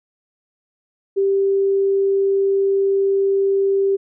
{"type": "tone", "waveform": "sine", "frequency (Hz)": 392.4, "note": "G4", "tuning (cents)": 2, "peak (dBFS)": -14, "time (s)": [1.16, 3.97], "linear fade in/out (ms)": 20, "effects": []}